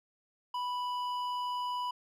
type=tone with hard clipping; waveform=triangle; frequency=987.8 Hz; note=B5; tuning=in tune; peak=-34 dBFS; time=0.54-1.91 s; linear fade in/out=5 ms; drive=12 dB; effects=none